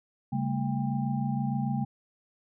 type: tone cluster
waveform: sine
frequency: 136.4 / 198.1 / 224.7 / 797 Hz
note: C#3 / G3 / A3 / G5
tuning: -28 / +18 / +37 / +28 cents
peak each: -30 / -33 / -31 / -37 dBFS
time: 0.32-1.85 s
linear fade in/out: 10 ms
effects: none